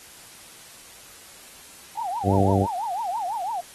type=tone with vibrato; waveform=sine; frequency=813 Hz; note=G#5; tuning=37 cents flat; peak=-25 dBFS; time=1.97-3.61 s; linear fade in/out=10 ms; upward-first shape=triangle; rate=6 Hz; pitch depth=300 cents each way
type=harmonic tone; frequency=97.5 Hz; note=G2; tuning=9 cents flat; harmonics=1 / 2 / 3 / 4 / 5 / 6 / 7; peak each=-21 / -24 / -26 / -27 / -28 / -29 / -29 dBFS; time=2.23-2.67 s; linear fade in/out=50 ms
effects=white hiss -46 dBFS RMS until 3.74 s + AAC 32 kbps